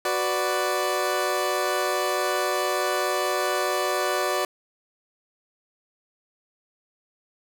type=chord; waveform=20% pulse; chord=B minor; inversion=second; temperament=equal; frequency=370 / 493.9 / 587.3 Hz; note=F#4 / B4 / D5; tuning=0 / 0 / 0 cents; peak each=-22 / -25 / -21 dBFS; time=0.05-4.45 s; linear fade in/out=2 ms; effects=none